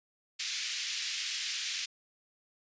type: band-pass noise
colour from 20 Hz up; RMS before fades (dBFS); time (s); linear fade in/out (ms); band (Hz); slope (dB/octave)
white; -36; 0.39-1.86; 10; 2000 to 6100; 24
effects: resampled to 16000 Hz